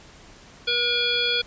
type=harmonic tone; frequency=480.2 Hz; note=B4; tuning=49 cents flat; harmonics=1 / 3 / 5 / 7 / 9 / 10; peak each=-30 / -29 / -28 / -23 / -30 / -33 dBFS; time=0.67-1.42 s; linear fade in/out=10 ms; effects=pink hiss -48 dBFS RMS until 1.46 s + resampled to 16000 Hz